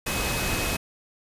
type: tone in noise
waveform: sine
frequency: 2550 Hz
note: D#7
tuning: 42 cents sharp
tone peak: -33 dBFS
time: 0.06-0.77 s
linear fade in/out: 10 ms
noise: pink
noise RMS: -27 dBFS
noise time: 0.06-0.77 s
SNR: -9 dB
effects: resampled to 32000 Hz